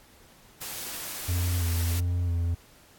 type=noise; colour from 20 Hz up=white; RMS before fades=-36 dBFS; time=0.61-2 s; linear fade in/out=5 ms
type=tone with vibrato; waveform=triangle; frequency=86.6 Hz; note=F2; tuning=14 cents flat; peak=-22 dBFS; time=1.28-2.55 s; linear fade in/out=10 ms; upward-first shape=square; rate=1.5 Hz; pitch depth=28 cents each way
effects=pink hiss -56 dBFS RMS until 2.98 s + AAC 64 kbps